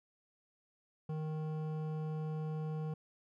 sine tone with hard clipping, 155.56 Hz, D#3, in tune, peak -38 dBFS, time 1.09-2.94 s, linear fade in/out 5 ms, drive 12 dB, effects none

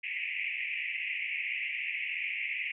white band-pass noise, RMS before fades -35 dBFS, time 0.03-2.72 s, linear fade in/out 10 ms, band 2000 to 2700 Hz, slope 96 dB/octave, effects none

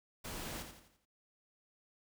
pink noise with echo, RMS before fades -44 dBFS, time 0.24-0.63 s, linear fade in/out 10 ms, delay 85 ms, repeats 5, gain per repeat -7 dB, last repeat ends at 1.055 s, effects none

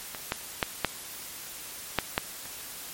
clicks, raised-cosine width 0.3 ms, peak -20 / -10 / -7 / -6 / -6 / -7 / -26 dBFS, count 7, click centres 0.148 / 0.321 / 0.628 / 0.847 / 1.987 / 2.179 / 2.456 s, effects white hiss -41 dBFS RMS until 2.93 s + MP3 64 kbps

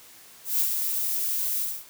violet noise with ADSR envelope, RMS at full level -22 dBFS, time 0.44-1.85 s, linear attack 160 ms, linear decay 84 ms, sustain -5 dB, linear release 240 ms, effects white hiss -50 dBFS RMS until 1.89 s + high-pass 60 Hz 12 dB/octave

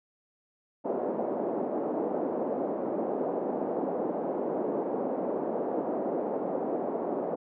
white band-pass noise, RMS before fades -31 dBFS, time 0.84-7.36 s, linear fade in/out 20 ms, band 230 to 650 Hz, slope 24 dB/octave, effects none

